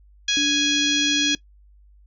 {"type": "harmonic tone", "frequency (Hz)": 831, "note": "G#5", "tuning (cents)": 1, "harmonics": [2, 3, 4, 5, 6, 7, 8], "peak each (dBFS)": [-28, -27, -21, -28, -32, -27, -34], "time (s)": [0.28, 1.35], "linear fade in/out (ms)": 5}
{"type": "tone", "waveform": "sine", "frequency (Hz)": 290.8, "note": "D4", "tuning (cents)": -17, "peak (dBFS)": -24, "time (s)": [0.37, 1.35], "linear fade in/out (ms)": 0}
{"effects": ["noise-tail reverb RT60 0.1 s tail -21 dB re dry", "added 50 Hz sine -49 dBFS peak until 2.06 s"]}